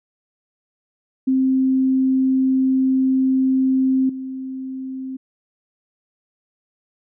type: tone with level steps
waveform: sine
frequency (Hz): 262.6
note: C4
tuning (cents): +6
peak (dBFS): -14 / -26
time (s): 1.27-5.17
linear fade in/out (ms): 10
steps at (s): 4.09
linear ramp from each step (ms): 5
effects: none